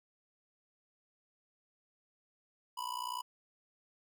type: tone with amplitude modulation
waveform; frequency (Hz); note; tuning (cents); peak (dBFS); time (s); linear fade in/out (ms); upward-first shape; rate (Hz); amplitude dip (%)
square; 987.8; B5; 0; -34; 2.77-3.22; 10; sine; 60.3; 90
effects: none